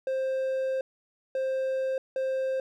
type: tone bursts at uneven times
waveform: triangle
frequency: 527 Hz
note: C5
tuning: 12 cents sharp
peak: -24 dBFS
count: 3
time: 0.07-0.81 / 1.35-1.98 / 2.16-2.6 s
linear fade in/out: 2 ms
effects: none